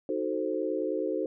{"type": "chord", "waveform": "sine", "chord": "D# diminished seventh", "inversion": "none", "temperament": "equal", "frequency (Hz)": [311.1, 370, 440, 523.3], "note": ["D#4", "F#4", "A4", "C5"], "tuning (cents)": [0, 0, 0, 0], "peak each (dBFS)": -33, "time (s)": [0.09, 1.26], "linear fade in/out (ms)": 2, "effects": []}